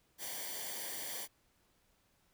white noise with comb filter, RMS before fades -42 dBFS, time 0.18-1.28 s, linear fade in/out 50 ms, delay 0.76 ms, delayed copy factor -0.75, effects pink hiss -73 dBFS RMS until 2.33 s

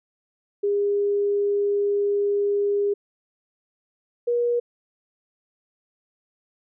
sine tone pair in turn, 406.1 / 478.8 Hz, G#4 / A#4, -39 / +46 cents, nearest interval minor third, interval 285 cents, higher second, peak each -19 dBFS, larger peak neither, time 0.63-2.94 / 4.27-4.6 s, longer first, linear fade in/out 10 ms, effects none

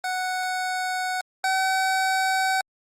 25% pulse tone pair in turn, 740 / 760.4 Hz, F#5 / F#5, 0 / +47 cents, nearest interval unison, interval 47 cents, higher second, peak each -21 / -17 dBFS, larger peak second, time 0.04-1.21 / 1.44-2.61 s, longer neither, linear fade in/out 2 ms, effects low-pass 11000 Hz 12 dB/octave + Opus 32 kbps

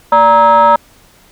sine tone with frequency modulation, 937 Hz, A#5, 9 cents sharp, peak -3 dBFS, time 0.12-0.76 s, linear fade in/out 5 ms, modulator 354 Hz, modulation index 0.96, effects tanh soft clip ceiling -1 dBFS + pink hiss -46 dBFS RMS until 1.31 s

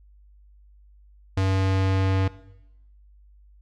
square tone with low-pass filter sweep, 95.5 Hz, G2, 45 cents flat, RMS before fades -22 dBFS, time 1.37-2.28 s, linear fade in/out 5 ms, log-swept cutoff 5600 to 3400 Hz, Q 0.76, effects noise-tail reverb RT60 0.9 s tail -18 dB re dry + added 50 Hz sine -50 dBFS peak until 3.61 s

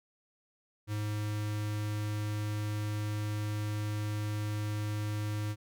square tone with notch filter, 105.4 Hz, G#2, 26 cents sharp, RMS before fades -34 dBFS, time 0.87-5.56 s, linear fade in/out 50 ms, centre 670 Hz, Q 1.7, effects none

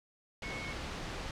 sine tone in noise, 2200 Hz, C#7, 14 cents flat, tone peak -42 dBFS, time 0.43-0.73 s, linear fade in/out 2 ms, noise pink, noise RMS -40 dBFS, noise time 0.42-1.31 s, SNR -5 dB, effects low-pass 5000 Hz 12 dB/octave

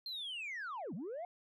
sine linear two-way sweep, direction down then up, 4236 to 145.7 to 734 Hz, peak -38 dBFS, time 0.06-1.25 s, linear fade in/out 2 ms, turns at 0.94 s, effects tanh soft clip ceiling -38 dBFS

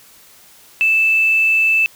sine tone with quantisation, 2637 Hz, E7, in tune, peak -11 dBFS, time 0.81-1.86 s, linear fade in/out 0 ms, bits 6, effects white hiss -46 dBFS RMS until 1.95 s

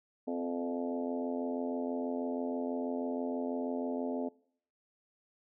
harmonic tone with a mistuned harmonic, 86.2 Hz, F2, 22 cents flat, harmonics 3 / 4 / 5 / 6 / 7 / 8 / 9 / 10, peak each -35 / -46 / -39 / -48 / -41 / -45 / -54 / -50 dBFS, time 0.27-4.29 s, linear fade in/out 10 ms, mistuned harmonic 5, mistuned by +15 cents, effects noise-tail reverb RT60 0.6 s tail -23 dB re dry

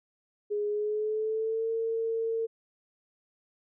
sine tone with pitch glide, 415.3 to 452.9 Hz, G#4 to A#4, 0 to -50 cents, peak -27 dBFS, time 0.5-2.47 s, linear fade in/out 20 ms, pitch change +150 cents, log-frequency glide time 0.68-1.7 s, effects none

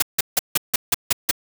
white noise bursts, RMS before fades -17 dBFS, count 8, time 0-1.312 s, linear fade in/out 5 ms, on 24 ms, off 160 ms, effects none

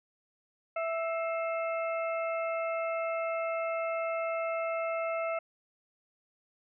harmonic tone with a mistuned harmonic, 659 Hz, E5, 1 cent flat, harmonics 1 / 2 / 3 / 4, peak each -31 / -37 / -41 / -43 dBFS, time 0.76-5.39 s, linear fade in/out 5 ms, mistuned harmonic 3, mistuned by +130 cents, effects none

